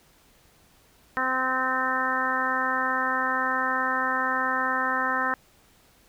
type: harmonic tone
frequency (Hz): 258.9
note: C4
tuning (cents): -18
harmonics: 1 / 2 / 3 / 4 / 5 / 6 / 7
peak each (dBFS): -35 / -35 / -33 / -29 / -29 / -30 / -29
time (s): 1.17-5.34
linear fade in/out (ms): 0
effects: pink hiss -59 dBFS RMS until 6.08 s